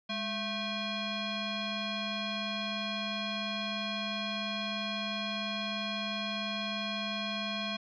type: tone with frequency modulation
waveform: sine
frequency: 1548 Hz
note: G6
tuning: 22 cents flat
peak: -32 dBFS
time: 0.09-7.77 s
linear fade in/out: 10 ms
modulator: 877 Hz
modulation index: 2.9
effects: none